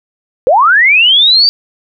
sine linear sweep, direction up, 466.2 to 4699 Hz, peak -4 dBFS, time 0.47-1.49 s, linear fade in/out 0 ms, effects none

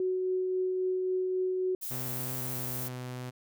sine tone with tremolo, 370.7 Hz, F#4, 3 cents sharp, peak -26 dBFS, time 0-1.75 s, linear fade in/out 2 ms, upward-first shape triangle, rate 3.7 Hz, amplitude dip 25%
violet noise, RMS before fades -37 dBFS, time 1.81-2.89 s, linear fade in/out 20 ms
sawtooth tone with pitch glide, 127.7 to 125.65 Hz, C3 to B2, -42 to +30 cents, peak -33 dBFS, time 1.9-3.31 s, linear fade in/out 20 ms, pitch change -28 cents, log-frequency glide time 2.38-3.06 s
effects none

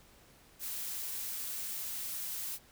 blue noise, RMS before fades -39 dBFS, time 0.59-2.59 s, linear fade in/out 50 ms, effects pink hiss -61 dBFS RMS until 2.71 s

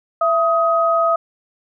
sine tone pair together, 666.9 / 1259 Hz, E5 / D#6, +20 / +20 cents, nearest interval major seventh, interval 1100 cents, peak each -16 dBFS, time 0.21-1.16 s, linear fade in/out 5 ms, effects none

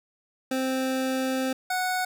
25% pulse tone pair in turn, 261.6 / 737.4 Hz, C4 / F#5, 0 / -6 cents, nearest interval octave + tritone, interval 1794 cents, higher second, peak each -21 dBFS, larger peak neither, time 0.51-1.53 / 1.7-2.05 s, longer first, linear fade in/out 5 ms, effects none

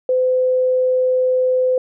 sine tone, 510 Hz, C5, 44 cents flat, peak -13 dBFS, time 0.09-1.78 s, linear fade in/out 2 ms, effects none

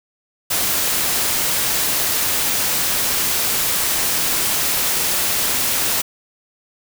white noise, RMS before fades -19 dBFS, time 0.5-6.02 s, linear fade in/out 10 ms, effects none

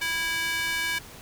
square tone with high-pass filter, 328.7 Hz, E4, 5 cents flat, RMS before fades -28 dBFS, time 0.01-0.99 s, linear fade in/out 10 ms, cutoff 1900 Hz, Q 2.3, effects pink hiss -45 dBFS RMS until 1.21 s

